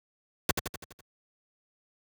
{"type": "noise with echo", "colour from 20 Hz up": "pink", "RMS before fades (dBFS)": -23, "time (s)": [0.49, 0.51], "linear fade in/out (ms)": 2, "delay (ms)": 83, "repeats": 6, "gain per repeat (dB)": -5, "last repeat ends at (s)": 1.008, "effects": ["high-pass 80 Hz 12 dB/octave"]}